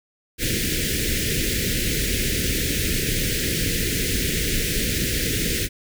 pink band-stop noise, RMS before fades -23 dBFS, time 0.38-5.69 s, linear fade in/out 50 ms, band 490 to 1700 Hz, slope 48 dB/octave, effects none

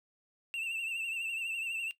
triangle tone with vibrato, 2701 Hz, E7, 42 cents sharp, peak -32 dBFS, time 0.54-1.91 s, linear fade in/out 0 ms, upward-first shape triangle, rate 12 Hz, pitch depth 72 cents each way, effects noise-tail reverb RT60 0.1 s tail -17 dB re dry

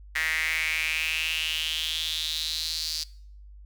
sawtooth tone with high-pass filter sweep, 158.6 Hz, D#3, 33 cents sharp, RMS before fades -29 dBFS, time 0.15-3.04 s, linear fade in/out 10 ms, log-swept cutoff 1900 to 4700 Hz, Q 5.9, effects noise-tail reverb RT60 0.6 s tail -21 dB re dry + added 50 Hz sine -44 dBFS peak until 3.65 s

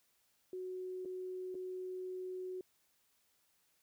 sine tone with dropouts, 369.3 Hz, F#4, 3 cents flat, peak -40 dBFS, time 0.53-2.61 s, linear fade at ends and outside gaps 2 ms, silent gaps 1.05-1.056 / 1.545-1.551 s, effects white hiss -75 dBFS RMS until 3.82 s

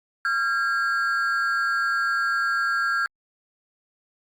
triangle ring-modulated tone, 1500 Hz, F#6, 23 cents sharp, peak -16 dBFS, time 0.25-3.06 s, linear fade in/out 0 ms, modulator 124 Hz, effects Opus 48 kbps

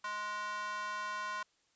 square tone with high-pass filter, 209 Hz, G#3, 11 cents sharp, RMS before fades -39 dBFS, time 0.04-1.43 s, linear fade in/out 5 ms, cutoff 1200 Hz, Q 9.5, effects white hiss -73 dBFS RMS until 1.75 s + resampled to 16000 Hz

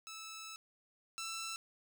10% pulse tone pair in turn, 1310 / 1332.9 Hz, E6 / E6, -11 / +19 cents, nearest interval unison, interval 30 cents, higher second, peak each -38 / -32 dBFS, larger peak second, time 0.07-0.56 / 1.18-1.56 s, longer first, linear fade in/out 0 ms, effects none

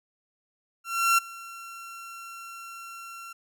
30% pulse tone with ADSR envelope, 1363 Hz, F6, 43 cents flat, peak -15 dBFS, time 0.84-3.33 s, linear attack 340 ms, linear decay 11 ms, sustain -22 dB, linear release 7 ms, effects none

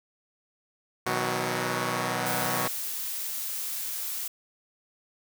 5% pulse chord, B major, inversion none, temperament equal with one note detuned, 123.47 / 158.56 / 185 Hz, B2 / D#3 / F#3, 0 / +33 / 0 cents, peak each -19 / -22 / -20 dBFS, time 1.06-2.68 s, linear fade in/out 5 ms
blue noise, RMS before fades -33 dBFS, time 2.26-4.28 s, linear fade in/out 5 ms
effects none

